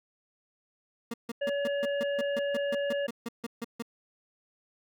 30% pulse tone bursts, 233.1 Hz, A#3, in tune, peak -30 dBFS, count 16, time 1.11-3.824 s, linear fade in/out 5 ms, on 29 ms, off 150 ms
harmonic tone, 567 Hz, C#5, 39 cents sharp, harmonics 1 / 3 / 5, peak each -28 / -38 / -42 dBFS, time 1.41-3.07 s, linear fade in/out 10 ms
effects none

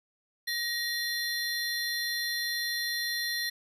square tone cluster, 1886 / 3497 / 4129 Hz, A#6 / A7 / C8, +20 / -11 / -24 cents, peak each -33 / -40 / -34 dBFS, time 0.47-3.5 s, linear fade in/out 10 ms, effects resampled to 32000 Hz + 11-bit

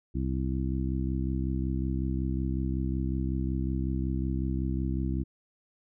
harmonic tone, 65.41 Hz, C2, in tune, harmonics 1 / 2 / 3 / 4 / 5, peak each -30 / -33 / -35 / -36 / -37 dBFS, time 0.14-5.24 s, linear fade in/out 20 ms, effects none

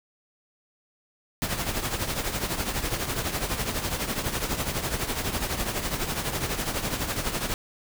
pink noise with tremolo, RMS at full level -26 dBFS, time 1.42-7.54 s, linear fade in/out 0 ms, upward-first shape triangle, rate 12 Hz, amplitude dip 70%, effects none

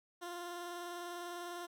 15% pulse tone with vibrato, 349.2 Hz, F4, in tune, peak -36 dBFS, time 0.21-1.67 s, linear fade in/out 20 ms, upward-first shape sine, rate 20 Hz, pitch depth 29 cents each way, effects none

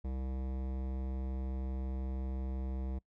sine tone with hard clipping, 65.2 Hz, C2, 5 cents flat, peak -37 dBFS, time 0.04-2.99 s, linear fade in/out 10 ms, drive 17 dB, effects noise-tail reverb RT60 0.1 s tail -23 dB re dry

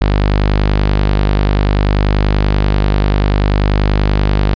sawtooth tone, 50.3 Hz, G1, 45 cents sharp, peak -6 dBFS, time 0.01-4.54 s, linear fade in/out 0 ms, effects resampled to 11025 Hz

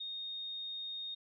sine tone, 3700 Hz, A#7, 14 cents flat, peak -39 dBFS, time 0-1.15 s, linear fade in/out 10 ms, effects none

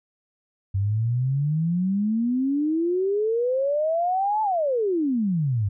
sine exponential two-way sweep, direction up then down, 95.2 to 880 to 95.2 Hz, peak -20 dBFS, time 0.74-5.69 s, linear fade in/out 10 ms, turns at 4.42 s, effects none

